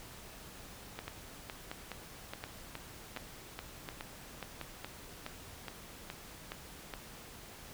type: two click trains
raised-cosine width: 0.3 ms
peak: -24 / -24 dBFS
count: 15 / 6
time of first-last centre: 1.08-6.938 / 0.99-4.613 s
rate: 2.39 / 1.38 Hz
effects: pink hiss -51 dBFS RMS until 7.73 s